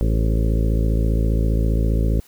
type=harmonic tone with a mistuned harmonic; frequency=55 Hz; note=A1; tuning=in tune; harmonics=1 / 2 / 3 / 4 / 5 / 6 / 7 / 8 / 9 / 10; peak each=-17 / -23 / -27 / -29 / -31 / -33 / -34 / -35 / -36 / -37 dBFS; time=0.01-2.2 s; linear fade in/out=0 ms; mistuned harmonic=7; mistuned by=+51 cents; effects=white hiss -52 dBFS RMS until 2.27 s